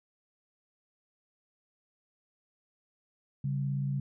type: tone pair together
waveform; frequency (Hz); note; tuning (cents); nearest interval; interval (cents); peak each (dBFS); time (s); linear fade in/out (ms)
sine; 138.59 / 196; C#3 / G3; 0 / 0; tritone; 600; -29 / -38; 3.44-4; 5
effects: none